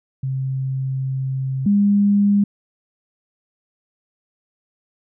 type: tone pair in turn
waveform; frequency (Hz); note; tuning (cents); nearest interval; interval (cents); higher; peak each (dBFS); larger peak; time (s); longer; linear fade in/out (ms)
sine; 132.8 / 202.7; C3 / G#3; +26 / -42; perfect fifth; 732; second; -20 / -12; second; 0.23-1.66 / 1.66-2.44; first; 5
effects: none